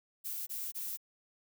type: noise bursts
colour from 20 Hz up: violet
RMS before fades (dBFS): -39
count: 3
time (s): 0.24-0.974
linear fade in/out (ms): 20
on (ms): 230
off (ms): 22
effects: none